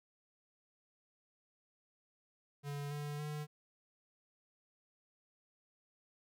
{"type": "tone with pitch steps", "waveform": "square", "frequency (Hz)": [143.5, 146.6, 149.77], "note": ["D3", "D3", "D3"], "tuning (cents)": [-40, -3, 34], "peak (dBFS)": -40, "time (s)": [2.63, 3.47], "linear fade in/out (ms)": 50, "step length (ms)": 280, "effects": []}